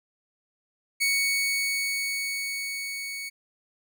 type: tone with level ramp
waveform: sawtooth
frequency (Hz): 2226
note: C#7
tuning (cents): +7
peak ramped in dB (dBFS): -18 to -30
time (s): 1-3.3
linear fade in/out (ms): 20
effects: none